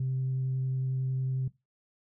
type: tone with vibrato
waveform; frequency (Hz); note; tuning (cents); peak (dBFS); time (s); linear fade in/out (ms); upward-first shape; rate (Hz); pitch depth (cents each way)
sine; 130.81; C3; 0; -26; 0-1.48; 5; triangle; 11; 9
effects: noise-tail reverb RT60 0.2 s tail -18 dB re dry + tanh soft clip ceiling -24 dBFS